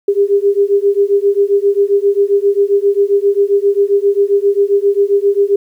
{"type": "beating tone pair", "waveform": "sine", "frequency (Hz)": [398, 405.5], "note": ["G4", "G#4"], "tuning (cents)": [26, -41], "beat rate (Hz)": 7.5, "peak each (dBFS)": -12, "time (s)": [0.08, 5.56], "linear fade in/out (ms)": 5, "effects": ["8-bit"]}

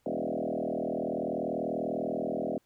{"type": "tone with frequency modulation", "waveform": "sine", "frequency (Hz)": 439.7, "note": "A4", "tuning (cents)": -1, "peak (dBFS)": -29, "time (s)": [0.06, 2.58], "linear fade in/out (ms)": 2, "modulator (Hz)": 40.4, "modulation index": 6, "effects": ["pink hiss -72 dBFS RMS until 2.65 s"]}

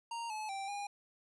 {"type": "tone with pitch steps", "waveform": "square", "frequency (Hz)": [930, 860, 783, 812], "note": ["A#5", "A5", "G5", "G#5"], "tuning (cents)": [-4, -40, -2, -39], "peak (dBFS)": -39, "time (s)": [0.11, 0.87], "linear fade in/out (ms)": 5, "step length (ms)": 190, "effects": ["resampled to 24000 Hz"]}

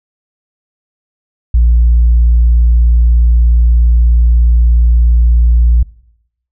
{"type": "tone", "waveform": "sine", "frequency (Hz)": 58.4, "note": "A#1", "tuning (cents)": 4, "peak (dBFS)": -3, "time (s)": [1.54, 5.83], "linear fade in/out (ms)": 5, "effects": ["noise-tail reverb RT60 0.8 s tail -23 dB re dry", "tanh soft clip ceiling -2 dBFS"]}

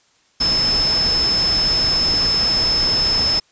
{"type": "tone in noise", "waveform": "sine", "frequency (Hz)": 5230, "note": "E8", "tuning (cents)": -15, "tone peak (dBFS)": -15, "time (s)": [0.4, 3.4], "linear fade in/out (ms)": 10, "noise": "pink", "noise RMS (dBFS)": -25, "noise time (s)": [0.4, 3.4], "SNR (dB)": 7, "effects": ["white hiss -58 dBFS RMS until 3.51 s", "resampled to 16000 Hz"]}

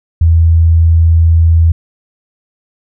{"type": "tone", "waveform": "sine", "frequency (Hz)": 82.41, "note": "E2", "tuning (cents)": 0, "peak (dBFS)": -4, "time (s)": [0.21, 1.72], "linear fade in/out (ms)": 5, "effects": []}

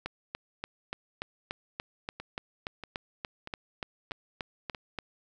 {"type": "two click trains", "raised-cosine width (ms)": 0.3, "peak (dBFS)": [-18, -24], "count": [18, 5], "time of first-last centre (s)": [[0.06, 4.988], [2.2, 4.748]], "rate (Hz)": [3.45, 1.57], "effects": []}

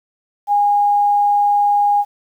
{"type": "tone", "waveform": "sine", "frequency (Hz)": 819, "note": "G#5", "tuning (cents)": -24, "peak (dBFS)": -11, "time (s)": [0.47, 2.05], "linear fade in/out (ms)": 50, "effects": ["8-bit"]}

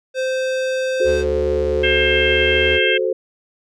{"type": "tone", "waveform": "square", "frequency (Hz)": 520, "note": "C5", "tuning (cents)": -11, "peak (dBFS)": -19, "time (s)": [0.14, 1.25], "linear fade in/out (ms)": 50}
{"type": "chord", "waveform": "sine", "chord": "F# diminished", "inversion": "none", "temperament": "equal with one note detuned", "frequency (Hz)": [370, 435.7, 523.3], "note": ["F#4", "A4", "C5"], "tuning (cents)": [0, -17, 0], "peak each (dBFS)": -21, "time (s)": [1, 3.13], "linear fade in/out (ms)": 5}
{"type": "tone with pitch glide", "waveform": "45% pulse", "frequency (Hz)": [73.42, 77.79], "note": ["D2", "D#2"], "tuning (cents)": [0, 0], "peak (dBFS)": -24, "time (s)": [1.04, 2.8], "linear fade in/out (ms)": 50, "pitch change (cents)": 100, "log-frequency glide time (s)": [2.07, 2.58]}
{"type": "harmonic tone", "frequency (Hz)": 532, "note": "C5", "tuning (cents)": 29, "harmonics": [3, 4, 5, 6], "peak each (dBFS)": [-21, -21, -21, -21], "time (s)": [1.83, 2.98], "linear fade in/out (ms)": 10}
{"effects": ["low-pass 6000 Hz 12 dB/octave"]}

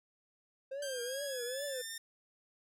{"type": "tone with vibrato", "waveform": "triangle", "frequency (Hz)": 524, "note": "C5", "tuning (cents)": 2, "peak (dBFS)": -36, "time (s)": [0.71, 1.82], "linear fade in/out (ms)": 10, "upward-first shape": "triangle", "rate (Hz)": 2.4, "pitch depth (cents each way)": 190}
{"type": "exponential sweep", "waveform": "10% pulse", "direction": "up", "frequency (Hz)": [1568, 1824], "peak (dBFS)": -32, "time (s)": [0.82, 1.98], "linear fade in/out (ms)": 5}
{"effects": []}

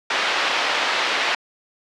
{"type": "band-pass noise", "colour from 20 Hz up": "white", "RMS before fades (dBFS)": -21, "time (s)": [0.1, 1.35], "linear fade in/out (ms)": 5, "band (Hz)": [520, 3200], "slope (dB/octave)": 12, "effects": ["low-pass 5000 Hz 12 dB/octave"]}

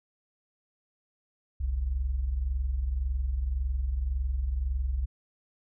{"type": "tone pair together", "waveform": "sine", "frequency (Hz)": [43.77, 65.6], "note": ["F1", "C2"], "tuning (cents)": [5, 5], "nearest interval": "perfect fifth", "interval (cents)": 700, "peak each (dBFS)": [-33, -27], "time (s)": [1.6, 5.06], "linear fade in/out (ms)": 10, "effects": []}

